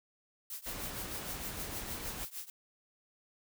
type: noise with tremolo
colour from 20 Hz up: blue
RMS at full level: -40 dBFS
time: 0.5-2.5 s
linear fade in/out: 2 ms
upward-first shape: triangle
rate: 6.5 Hz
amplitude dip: 95%
type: noise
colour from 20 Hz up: pink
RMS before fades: -43 dBFS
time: 0.66-2.25 s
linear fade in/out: 5 ms
effects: none